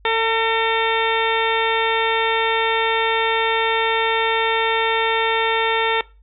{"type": "harmonic tone with a mistuned harmonic", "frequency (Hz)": 450, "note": "A4", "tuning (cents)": 39, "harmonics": [1, 2, 3, 4, 5, 6, 7, 8], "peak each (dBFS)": [-21, -21, -26, -25, -25, -30, -32, -27], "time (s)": [0.05, 6.01], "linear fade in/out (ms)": 2, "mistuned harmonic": 4, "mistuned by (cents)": 23, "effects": ["noise-tail reverb RT60 0.3 s tail -20 dB re dry", "added 50 Hz sine -47 dBFS peak until 6.22 s"]}